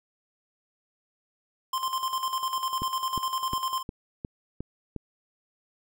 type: tone with tremolo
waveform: square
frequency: 1046.5 Hz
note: C6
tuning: in tune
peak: -26 dBFS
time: 1.73-3.83 s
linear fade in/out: 5 ms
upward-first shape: square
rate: 10 Hz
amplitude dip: 60%
type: click train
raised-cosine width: 3 ms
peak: -21 dBFS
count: 7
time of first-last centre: 2.82-4.963 s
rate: 2.8 Hz
effects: none